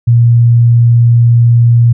sine tone, 118.2 Hz, A#2, 24 cents sharp, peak -3 dBFS, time 0.07-1.93 s, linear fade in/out 10 ms, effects none

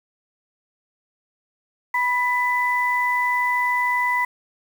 sine tone pair together, 983.1 / 1996 Hz, B5 / B6, -8 / +18 cents, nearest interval octave, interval 1226 cents, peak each -21 dBFS, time 1.94-4.25 s, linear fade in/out 5 ms, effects 7-bit

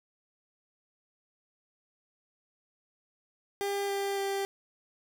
30% pulse tone with pitch steps, 400.3 / 397.1 / 393.9 Hz, G4 / G4 / G4, +36 / +22 / +8 cents, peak -27 dBFS, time 3.61-4.45 s, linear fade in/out 0 ms, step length 280 ms, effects 11-bit

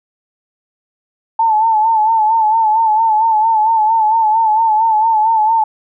sine tone with vibrato, 881 Hz, A5, 2 cents sharp, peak -9 dBFS, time 1.39-5.64 s, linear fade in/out 5 ms, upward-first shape sine, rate 4.4 Hz, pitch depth 62 cents each way, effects none

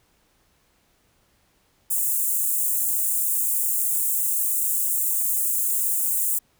white high-pass noise, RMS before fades -23 dBFS, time 1.9-6.39 s, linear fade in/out 10 ms, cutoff 7400 Hz, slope 48 dB/octave, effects pink hiss -64 dBFS RMS until 6.59 s

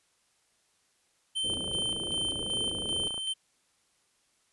square tone with tremolo, 3100 Hz, G7, 20 cents flat, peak -29 dBFS, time 1.35-3.34 s, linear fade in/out 20 ms, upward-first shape square, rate 2.6 Hz, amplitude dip 40%
white low-pass noise, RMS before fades -41 dBFS, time 1.43-3.09 s, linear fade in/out 20 ms, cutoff 540 Hz, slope 48 dB/octave
click train, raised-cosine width 1 ms, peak -29 dBFS, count 48, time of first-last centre 1.5-3.179 s, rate 28 Hz
effects white hiss -70 dBFS RMS until 4.52 s + resampled to 24000 Hz

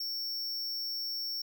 square tone, 5460 Hz, F8, 40 cents flat, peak -34 dBFS, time 0-1.42 s, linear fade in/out 5 ms, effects none

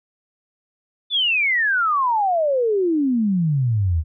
sine exponential sweep, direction down, 3555 to 75.1 Hz, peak -16 dBFS, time 1.1-4.04 s, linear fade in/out 50 ms, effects none

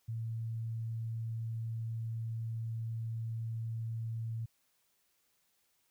sine tone, 113.5 Hz, A#2, 46 cents flat, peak -35 dBFS, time 0.08-4.46 s, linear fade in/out 10 ms, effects white hiss -75 dBFS RMS until 5.9 s

